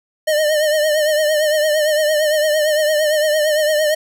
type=tone with vibrato; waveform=square; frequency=610 Hz; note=D#5; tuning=34 cents flat; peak=-14 dBFS; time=0.27-3.95 s; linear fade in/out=10 ms; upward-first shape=triangle; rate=8.8 Hz; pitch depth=66 cents each way; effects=none